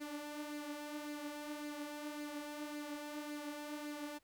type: tone with flanger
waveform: sawtooth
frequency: 295.7 Hz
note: D4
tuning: 12 cents sharp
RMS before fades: -45 dBFS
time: 0-4.19 s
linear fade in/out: 20 ms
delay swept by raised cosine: 0.43 to 5.63 ms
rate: 1.8 Hz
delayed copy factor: +0.5
effects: pink hiss -75 dBFS RMS until 4.23 s